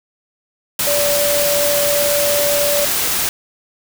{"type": "tone in noise", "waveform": "sine", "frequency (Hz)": 579, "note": "D5", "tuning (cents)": -25, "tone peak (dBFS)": -16, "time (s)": [0.87, 2.85], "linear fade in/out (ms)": 2, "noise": "white", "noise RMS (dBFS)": -18, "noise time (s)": [0.79, 3.29], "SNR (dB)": -1, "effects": []}